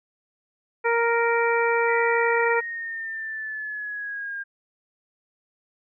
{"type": "harmonic tone", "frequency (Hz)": 466.2, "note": "A#4", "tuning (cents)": 0, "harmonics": [1, 2, 3, 4, 5], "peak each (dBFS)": [-22, -25, -27, -28, -29], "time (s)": [0.84, 2.61], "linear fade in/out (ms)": 20}
{"type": "linear sweep", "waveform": "sine", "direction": "down", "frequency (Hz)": [1976, 1605], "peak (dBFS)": -29, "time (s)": [1.87, 4.44], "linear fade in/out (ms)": 20}
{"effects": []}